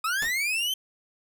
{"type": "linear sweep", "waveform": "40% pulse", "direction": "up", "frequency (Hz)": [1240, 3136], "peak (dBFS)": -24, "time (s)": [0.04, 0.74], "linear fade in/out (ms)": 5}
{"type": "noise with exponential decay", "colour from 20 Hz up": "pink", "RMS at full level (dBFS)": -32, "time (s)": [0.22, 0.38], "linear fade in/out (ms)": 0, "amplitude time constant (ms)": 33}
{"effects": []}